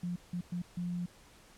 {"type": "tone bursts at uneven times", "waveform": "sine", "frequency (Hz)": 176, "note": "F3", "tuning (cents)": 14, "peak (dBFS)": -33, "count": 4, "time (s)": [[0.03, 0.16], [0.33, 0.41], [0.52, 0.62], [0.77, 1.06]], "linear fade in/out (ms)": 5, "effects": ["pink hiss -59 dBFS RMS until 1.57 s", "low-pass 11000 Hz 12 dB/octave"]}